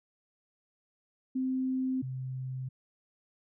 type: tone pair in turn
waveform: sine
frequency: 259.8 / 129.9 Hz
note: C4 / C3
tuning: -12 / -12 cents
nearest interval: octave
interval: 1200 cents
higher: first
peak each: -28 / -34 dBFS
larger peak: first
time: 1.35-2.02 / 2.02-2.69 s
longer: neither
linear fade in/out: 10 ms
effects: none